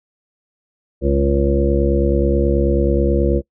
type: harmonic tone with a mistuned harmonic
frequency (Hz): 69.3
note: C#2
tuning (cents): 0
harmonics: 1 / 2 / 3 / 4 / 5 / 7 / 8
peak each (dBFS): -17 / -24 / -22 / -27 / -19 / -21 / -23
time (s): 1.01-3.42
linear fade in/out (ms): 50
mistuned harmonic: 1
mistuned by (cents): -68
effects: noise-tail reverb RT60 0.1 s tail -23 dB re dry